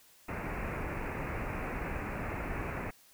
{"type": "low-pass noise", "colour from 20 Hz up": "pink", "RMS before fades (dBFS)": -37, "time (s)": [0.28, 2.91], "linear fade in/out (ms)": 10, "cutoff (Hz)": 2600, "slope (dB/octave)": 96, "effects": ["white hiss -61 dBFS RMS until 3.13 s"]}